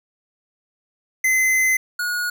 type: tone pair in turn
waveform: square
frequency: 2049 / 1448.9 Hz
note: C7 / F#6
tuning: -37 / -37 cents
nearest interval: tritone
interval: 600 cents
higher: first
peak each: -16 / -22 dBFS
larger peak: first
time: 1.24-1.77 / 1.99-2.3 s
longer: first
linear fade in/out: 5 ms
effects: none